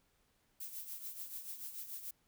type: noise with tremolo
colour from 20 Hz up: violet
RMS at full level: -43 dBFS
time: 0.6-2.11 s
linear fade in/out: 5 ms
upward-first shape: triangle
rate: 6.9 Hz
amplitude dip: 70%
effects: pink hiss -75 dBFS RMS until 2.27 s